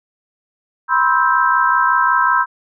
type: chord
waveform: sine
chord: C major seventh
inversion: third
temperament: just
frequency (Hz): 981.1 / 1046.5 / 1308.1 / 1569.8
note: B5 / C6 / E6 / G6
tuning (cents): -12 / 0 / -14 / +2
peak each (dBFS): -17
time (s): 0.88-2.46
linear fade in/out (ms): 50
effects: none